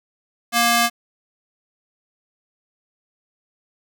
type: tone with high-pass filter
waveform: square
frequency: 235.6 Hz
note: A#3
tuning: 19 cents sharp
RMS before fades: -17 dBFS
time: 0.52-0.9 s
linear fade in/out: 50 ms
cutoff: 750 Hz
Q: 0.58
effects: none